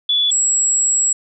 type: tone pair in turn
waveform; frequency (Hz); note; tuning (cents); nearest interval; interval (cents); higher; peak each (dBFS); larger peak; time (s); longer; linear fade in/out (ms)
sine; 3436 / 7714; A7 / B8; -42 / -42; octave + major second; 1400; second; -13; neither; 0.09-0.31 / 0.31-1.13; second; 5
effects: none